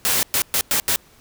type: noise bursts at uneven times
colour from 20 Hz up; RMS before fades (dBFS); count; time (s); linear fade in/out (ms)
white; -19; 5; 0.05-0.23 / 0.34-0.42 / 0.54-0.61 / 0.71-0.8 / 0.88-0.96; 0
effects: pink hiss -52 dBFS RMS until 1.2 s